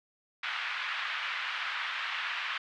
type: band-pass noise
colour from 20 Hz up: pink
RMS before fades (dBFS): -35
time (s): 0.43-2.58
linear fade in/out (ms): 5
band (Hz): 1200 to 3200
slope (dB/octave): 24
effects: none